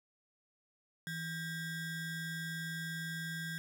square ring-modulated tone, 880 Hz, A5, in tune, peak -36 dBFS, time 1.07-3.58 s, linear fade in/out 0 ms, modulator 717 Hz, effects none

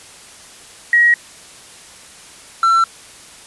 sine / triangle tone pair in turn, 1900 / 1346.5 Hz, A#6 / E6, +33 / +36 cents, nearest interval tritone, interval 597 cents, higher first, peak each -8 dBFS, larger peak neither, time 0.93-1.14 / 2.63-2.84 s, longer neither, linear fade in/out 2 ms, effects white hiss -40 dBFS RMS until 3.46 s + resampled to 24000 Hz

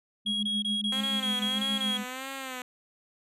sine tone with tremolo, 208.8 Hz, G#3, 10 cents sharp, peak -29 dBFS, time 0.25-2.05 s, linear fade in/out 50 ms, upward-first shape sine, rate 6.9 Hz, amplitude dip 65%
triangle tone bursts, 3300 Hz, G#7, 12 cents flat, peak -26 dBFS, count 9, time 0.26-1.974 s, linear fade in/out 5 ms, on 170 ms, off 23 ms
5% pulse tone with vibrato, 260.2 Hz, C4, 9 cents flat, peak -24 dBFS, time 0.92-2.62 s, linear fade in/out 2 ms, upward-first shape sine, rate 1.6 Hz, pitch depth 69 cents each way
effects resampled to 32000 Hz

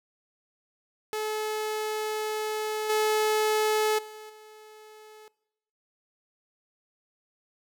sawtooth tone with level steps, 430.2 Hz, A4, 39 cents flat, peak -25 / -19 / -38 / -44 dBFS, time 1.13-5.28 s, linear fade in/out 0 ms, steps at 2.89 / 3.98 / 4.29 s, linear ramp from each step 10 ms, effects noise-tail reverb RT60 0.9 s tail -21 dB re dry

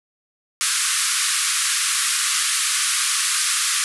white band-pass noise, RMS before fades -21 dBFS, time 0.61-3.84 s, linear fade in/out 0 ms, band 1100 to 11000 Hz, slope 96 dB/octave, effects none

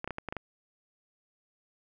clicks, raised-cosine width 0.5 ms, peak -20 dBFS, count 7, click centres 0.044 / 0.076 / 0.107 / 0.184 / 0.287 / 0.325 / 0.367 s, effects none

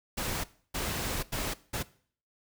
pink noise bursts at uneven times, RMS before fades -33 dBFS, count 4, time 0.17-0.44 / 0.74-1.23 / 1.32-1.54 / 1.73-1.83 s, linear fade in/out 10 ms, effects noise-tail reverb RT60 0.5 s tail -19 dB re dry

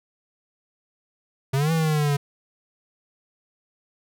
square exponential two-way sweep, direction up then down, 130.7 to 164.81 to 141 Hz, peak -20 dBFS, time 1.53-2.17 s, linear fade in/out 10 ms, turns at 1.72 s, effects none

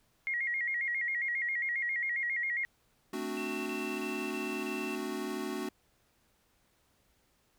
sine tone with vibrato, 2020 Hz, B6, 39 cents sharp, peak -30 dBFS, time 0.27-2.65 s, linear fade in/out 0 ms, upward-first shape square, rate 7.4 Hz, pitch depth 96 cents each way
square chord, D dominant seventh, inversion second, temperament equal, 220 / 261.6 / 293.7 / 370 Hz, A3 / C4 / D4 / F#4, 0 / 0 / 0 / 0 cents, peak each -42 / -42 / -41 / -39 dBFS, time 3.13-5.69 s, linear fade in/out 5 ms
sine tone bursts, 2680 Hz, E7, 28 cents sharp, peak -40 dBFS, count 5, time 3.37-4.952 s, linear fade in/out 0 ms, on 290 ms, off 33 ms
effects pink hiss -71 dBFS RMS until 7.58 s

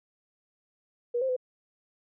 sine tone with pitch steps, 480.8 / 526 / 506 Hz, B4 / C5 / B4, -46 / +9 / +42 cents, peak -25 dBFS, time 1.14-1.365 s, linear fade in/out 10 ms, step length 75 ms, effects none

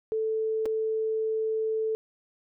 sine tone with dropouts, 440 Hz, A4, in tune, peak -25 dBFS, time 0.12-1.95 s, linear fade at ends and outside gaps 0 ms, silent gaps 0.656-0.66 s, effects none

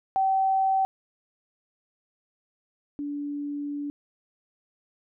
sine tone pair in turn, 769 / 289 Hz, G5 / D4, -33 / -28 cents, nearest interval octave + perfect fourth, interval 1695 cents, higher first, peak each -20 / -29 dBFS, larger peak first, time 0.16-0.85 / 2.99-3.9 s, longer second, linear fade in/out 0 ms, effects none

